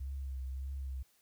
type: tone with vibrato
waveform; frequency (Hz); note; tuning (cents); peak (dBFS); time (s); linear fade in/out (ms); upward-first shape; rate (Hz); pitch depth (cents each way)
sine; 66.8; C2; +36; -36; 0-1.03; 10; triangle; 1.7; 51
effects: tanh soft clip ceiling -32 dBFS + white hiss -70 dBFS RMS until 1.21 s